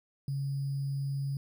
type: tone with sample-and-hold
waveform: sine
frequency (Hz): 138.59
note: C#3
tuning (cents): 0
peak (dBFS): -30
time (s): 0.28-1.37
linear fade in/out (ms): 2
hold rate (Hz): 4900
effects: none